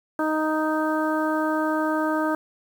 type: harmonic tone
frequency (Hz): 311.1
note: D#4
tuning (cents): 0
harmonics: 1 / 2 / 3 / 4 / 5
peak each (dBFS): -24 / -27 / -29 / -30 / -31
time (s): 0.19-2.35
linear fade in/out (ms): 2
effects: 8-bit